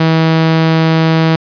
sawtooth tone, 161.5 Hz, E3, 35 cents flat, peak -4 dBFS, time 0-1.36 s, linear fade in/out 5 ms, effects resampled to 11025 Hz + 7-bit

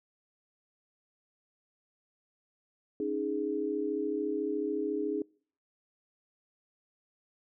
sine chord, C# suspended second, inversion none, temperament equal, 277.2 / 311.1 / 415.3 Hz, C#4 / D#4 / G#4, 0 / 0 / 0 cents, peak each -37 / -34 / -32 dBFS, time 3-5.22 s, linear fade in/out 2 ms, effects noise-tail reverb RT60 0.5 s tail -26 dB re dry

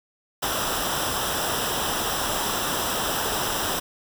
pink noise with comb filter, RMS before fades -26 dBFS, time 0.42-3.8 s, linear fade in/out 10 ms, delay 0.45 ms, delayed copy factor -0.7, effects none

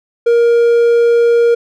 triangle tone, 470 Hz, A#4, 14 cents sharp, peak -5 dBFS, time 0.26-1.55 s, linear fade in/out 10 ms, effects none

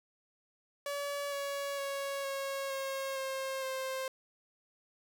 sawtooth tone with pitch steps, 570 / 562.5 / 555.1 / 547.7 / 540.5 / 533.4 / 526.3 Hz, C#5 / C#5 / C#5 / C#5 / C#5 / C5 / C5, +48 / +25 / +2 / -21 / -44 / +33 / +10 cents, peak -31 dBFS, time 0.86-4.08 s, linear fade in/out 2 ms, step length 460 ms, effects none

